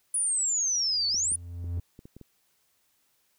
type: exponential two-way sweep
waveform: sine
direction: down then up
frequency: 9956 to 4411 to 9956 Hz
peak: -24 dBFS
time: 0.14-1.36 s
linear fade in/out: 5 ms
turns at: 1.08 s
type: tone with exponential growth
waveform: triangle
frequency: 86.6 Hz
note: F2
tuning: 14 cents flat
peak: -25 dBFS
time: 0.65-1.8 s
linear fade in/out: 5 ms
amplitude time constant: 250 ms
type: clicks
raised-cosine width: 3 ms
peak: -33 dBFS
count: 8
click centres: 1.145 / 1.319 / 1.643 / 1.775 / 1.991 / 2.055 / 2.166 / 2.213 s
effects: white hiss -70 dBFS RMS until 3.38 s